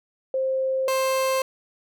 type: tone pair in turn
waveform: sine / 30% pulse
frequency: 527 / 527 Hz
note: C5 / C5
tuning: +12 / +12 cents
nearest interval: unison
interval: 0 cents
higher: neither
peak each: -21 / -18 dBFS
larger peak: second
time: 0.34-0.88 / 0.88-1.42 s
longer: neither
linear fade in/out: 2 ms
effects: none